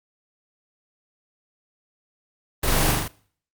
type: noise with echo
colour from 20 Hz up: pink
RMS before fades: -23 dBFS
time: 2.63-2.92 s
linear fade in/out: 5 ms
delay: 40 ms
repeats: 4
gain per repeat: -2 dB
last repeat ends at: 3.08 s
effects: noise-tail reverb RT60 0.5 s tail -20 dB re dry + Opus 24 kbps